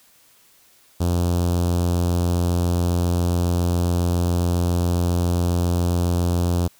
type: tone with notch filter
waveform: sawtooth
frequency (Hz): 87.31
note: F2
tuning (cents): 0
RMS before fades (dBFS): -20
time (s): 1-6.68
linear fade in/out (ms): 10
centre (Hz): 2000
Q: 0.52
effects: white hiss -55 dBFS RMS until 6.79 s